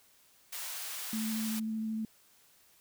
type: high-pass noise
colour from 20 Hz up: white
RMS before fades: -40 dBFS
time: 0.52-1.6 s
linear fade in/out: 10 ms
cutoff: 800 Hz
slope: 12 dB/octave
type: tone with vibrato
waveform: sine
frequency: 220 Hz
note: A3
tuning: in tune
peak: -32 dBFS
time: 1.13-2.05 s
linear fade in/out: 2 ms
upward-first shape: triangle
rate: 13 Hz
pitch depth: 14 cents each way
effects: white hiss -64 dBFS RMS until 2.8 s